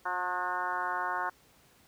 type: harmonic tone with a mistuned harmonic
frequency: 179.9 Hz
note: F#3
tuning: 48 cents flat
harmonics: 2 / 3 / 4 / 5 / 6 / 7 / 8 / 9 / 10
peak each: -46 / -47 / -38 / -36 / -35 / -41 / -36 / -44 / -46 dBFS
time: 0.05-1.3 s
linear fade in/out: 10 ms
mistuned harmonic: 8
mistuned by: +23 cents
effects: pink hiss -62 dBFS RMS until 1.87 s + high-pass 60 Hz 12 dB/octave